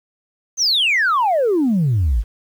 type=exponential sweep; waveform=sine; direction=down; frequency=6460 to 47.05 Hz; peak=-12 dBFS; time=0.57-2.24 s; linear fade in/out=50 ms; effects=tanh soft clip ceiling -11 dBFS + 8-bit